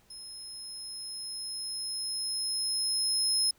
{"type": "tone with level ramp", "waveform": "30% pulse", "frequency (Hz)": 5160, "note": "E8", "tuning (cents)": -38, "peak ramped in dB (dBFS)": [-39, -20], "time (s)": [0.1, 3.51], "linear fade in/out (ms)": 5, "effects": ["pink hiss -65 dBFS RMS until 3.58 s"]}